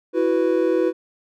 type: chord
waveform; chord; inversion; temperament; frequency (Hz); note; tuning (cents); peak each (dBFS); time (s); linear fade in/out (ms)
triangle; E suspended second; none; equal; 329.6 / 370 / 493.9; E4 / F#4 / B4; 0 / 0 / 0; -19; 0.13-0.93; 50
effects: none